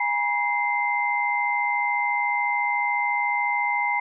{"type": "tone cluster", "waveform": "sine", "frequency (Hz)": [823, 957, 2083], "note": ["G#5", "A#5", "C7"], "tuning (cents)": [-16, 45, -8], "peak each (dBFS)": [-27, -26, -24], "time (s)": [0, 4], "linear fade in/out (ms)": 5, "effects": []}